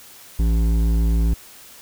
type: tone with hard clipping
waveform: sine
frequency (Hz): 55.8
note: A1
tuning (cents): +25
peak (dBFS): -17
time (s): 0.39-1.34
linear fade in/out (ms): 5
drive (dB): 11
effects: white hiss -44 dBFS RMS until 1.81 s